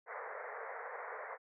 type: band-pass noise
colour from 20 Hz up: pink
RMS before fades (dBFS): -45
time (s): 0.06-1.38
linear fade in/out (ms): 50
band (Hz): 430 to 2100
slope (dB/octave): 96
effects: none